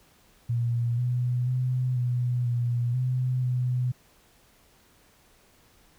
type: tone with pitch steps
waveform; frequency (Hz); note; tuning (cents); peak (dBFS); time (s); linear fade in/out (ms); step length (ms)
sine; 118.5 / 123.5 / 127 / 123.1 / 120.3 / 127.2 / 125.2; A#2 / B2 / B2 / B2 / B2 / C3 / B2; +29 / 0 / +49 / -5 / -45 / -48 / +24; -23; 0.49-3.92; 10; 490
effects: pink hiss -60 dBFS RMS until 5.98 s